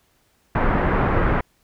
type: low-pass noise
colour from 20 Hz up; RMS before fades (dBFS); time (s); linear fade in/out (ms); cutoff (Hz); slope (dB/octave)
pink; -19; 0.55-1.41; 5; 1800; 24
effects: pink hiss -63 dBFS RMS until 1.63 s